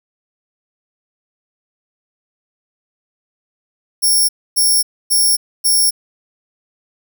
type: tone bursts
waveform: 5% pulse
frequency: 5480 Hz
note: F8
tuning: 34 cents flat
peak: -5 dBFS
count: 4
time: 4.02-5.91 s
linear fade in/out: 20 ms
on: 270 ms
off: 270 ms
effects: none